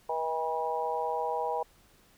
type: harmonic tone with a mistuned harmonic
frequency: 161.3 Hz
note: E3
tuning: 37 cents flat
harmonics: 3 / 4 / 5 / 6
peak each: -34 / -36 / -33 / -34 dBFS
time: 0.09-1.63 s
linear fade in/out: 5 ms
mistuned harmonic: 4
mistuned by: -29 cents
effects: pink hiss -62 dBFS RMS until 2.17 s